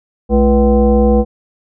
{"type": "tone with frequency modulation", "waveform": "sine", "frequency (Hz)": 214.1, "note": "A3", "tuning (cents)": -47, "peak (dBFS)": -7, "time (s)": [0.29, 1.25], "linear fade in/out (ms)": 50, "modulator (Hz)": 275, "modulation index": 1.4, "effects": []}